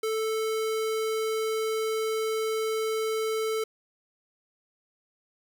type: tone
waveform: square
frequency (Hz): 440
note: A4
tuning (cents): 0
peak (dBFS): -27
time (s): 0.03-3.64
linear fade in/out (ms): 5
effects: 9-bit